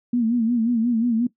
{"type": "tone with vibrato", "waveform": "sine", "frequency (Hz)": 233.1, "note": "A#3", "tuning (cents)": 0, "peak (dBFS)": -17, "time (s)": [0.13, 1.27], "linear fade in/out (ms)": 5, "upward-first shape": "sine", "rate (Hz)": 5.6, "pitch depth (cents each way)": 92, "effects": ["noise-tail reverb RT60 0.1 s tail -17 dB re dry"]}